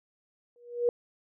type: tone with exponential growth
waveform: sine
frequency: 480 Hz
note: B4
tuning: 49 cents flat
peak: -19 dBFS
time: 0.56-0.89 s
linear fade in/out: 1 ms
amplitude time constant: 70 ms
effects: none